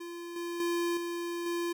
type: tone with level steps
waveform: square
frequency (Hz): 343.9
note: F4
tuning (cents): -27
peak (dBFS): -40 / -35 / -29 / -34 / -31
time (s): 0-1.73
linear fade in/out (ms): 10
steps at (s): 0.36 / 0.6 / 0.97 / 1.46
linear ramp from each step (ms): 2
effects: none